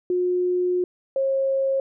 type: tone pair in turn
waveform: sine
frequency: 360 / 539.4 Hz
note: F#4 / C#5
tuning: -47 / -47 cents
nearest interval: perfect fifth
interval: 700 cents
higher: second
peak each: -19 dBFS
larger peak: neither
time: 0.1-0.84 / 1.16-1.8 s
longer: first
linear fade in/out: 2 ms
effects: none